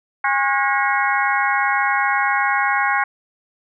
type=harmonic tone with a mistuned harmonic; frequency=272.2 Hz; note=C#4; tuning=31 cents flat; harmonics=3 / 4 / 5 / 6 / 7 / 8; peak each=-21 / -22 / -23 / -24 / -24 / -25 dBFS; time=0.24-3.04 s; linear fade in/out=5 ms; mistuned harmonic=5; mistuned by=+100 cents; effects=none